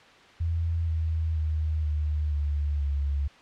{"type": "tone with pitch steps", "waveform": "sine", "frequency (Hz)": [83.1, 80.45, 77.89, 75.41, 73.01, 70.69], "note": ["E2", "E2", "D#2", "D2", "D2", "C#2"], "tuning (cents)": [15, -42, 2, 46, -10, 34], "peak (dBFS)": -24, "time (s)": [0.4, 3.28], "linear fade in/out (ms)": 10, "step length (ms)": 480, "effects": ["white hiss -52 dBFS RMS until 3.41 s", "low-pass 3000 Hz 12 dB/octave"]}